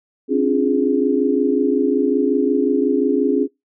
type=chord; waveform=sine; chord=D half-diminished seventh; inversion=third; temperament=equal with one note detuned; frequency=268.2 / 293.7 / 349.2 / 415.3 Hz; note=C4 / D4 / F4 / Ab4; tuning=+43 / 0 / 0 / 0 cents; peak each=-18 / -21 / -22 / -19 dBFS; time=0.28-3.48 s; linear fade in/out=50 ms; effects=noise-tail reverb RT60 0.2 s tail -25 dB re dry